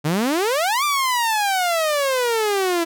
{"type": "exponential two-way sweep", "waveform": "sawtooth", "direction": "up then down", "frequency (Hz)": [141.8, 1198, 329.2], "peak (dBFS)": -14, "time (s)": [0.04, 2.85], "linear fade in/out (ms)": 20, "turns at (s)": 0.84, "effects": []}